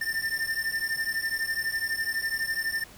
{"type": "beating tone pair", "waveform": "square", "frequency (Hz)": [1789, 1801], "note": ["A6", "A6"], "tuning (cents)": [28, 40], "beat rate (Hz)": 12, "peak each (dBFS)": -31, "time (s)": [0.01, 2.84], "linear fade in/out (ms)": 5, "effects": ["pink hiss -50 dBFS RMS until 2.97 s"]}